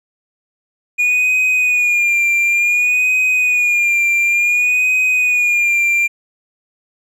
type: tone with vibrato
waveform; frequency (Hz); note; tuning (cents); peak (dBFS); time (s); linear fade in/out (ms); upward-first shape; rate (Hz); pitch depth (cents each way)
triangle; 2441; D#7; -34; -10; 0.98-6.08; 20; sine; 0.56; 49
effects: none